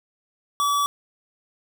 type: tone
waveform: square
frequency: 1146 Hz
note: D6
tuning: 43 cents flat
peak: -20 dBFS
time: 0.6-0.86 s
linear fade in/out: 0 ms
effects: none